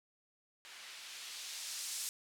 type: noise with low-pass filter sweep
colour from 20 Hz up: violet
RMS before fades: -45 dBFS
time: 0.65-2.09 s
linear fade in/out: 0 ms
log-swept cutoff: 2200 to 7300 Hz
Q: 0.87
effects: none